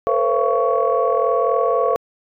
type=tone cluster; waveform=sine; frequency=449.7 / 493.2 / 534 / 680 / 1118 Hz; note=A4 / B4 / C5 / F5 / C#6; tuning=+38 / -2 / +35 / -46 / +14 cents; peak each=-21 dBFS; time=0.07-1.96 s; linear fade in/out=0 ms; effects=tanh soft clip ceiling -5 dBFS